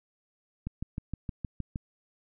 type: click train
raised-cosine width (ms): 5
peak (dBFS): -21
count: 8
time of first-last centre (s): 0.67-1.759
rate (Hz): 6.43
effects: none